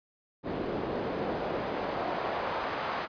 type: noise with band-pass filter sweep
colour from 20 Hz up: pink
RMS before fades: -33 dBFS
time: 0.43-3.08 s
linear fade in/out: 50 ms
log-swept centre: 360 to 1000 Hz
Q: 1.2
effects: resampled to 11025 Hz